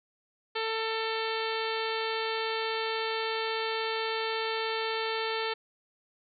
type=harmonic tone; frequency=445.9 Hz; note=A4; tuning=23 cents sharp; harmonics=1 / 2 / 3 / 4 / 5 / 6 / 7 / 8 / 9 / 10; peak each=-33 / -36 / -38 / -39 / -40 / -41 / -41 / -42 / -43 / -43 dBFS; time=0.55-5.54 s; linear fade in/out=10 ms; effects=none